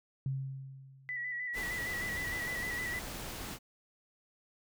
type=tone with exponential decay; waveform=sine; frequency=134.5 Hz; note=C3; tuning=48 cents sharp; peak=-30 dBFS; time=0.26-1.46 s; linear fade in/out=2 ms; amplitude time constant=260 ms
type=tone with vibrato; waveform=sine; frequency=1959 Hz; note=B6; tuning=15 cents flat; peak=-35 dBFS; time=1.09-2.99 s; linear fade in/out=0 ms; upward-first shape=square; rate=6.5 Hz; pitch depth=32 cents each way
type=noise; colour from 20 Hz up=pink; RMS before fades=-42 dBFS; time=1.53-3.59 s; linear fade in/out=50 ms
effects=none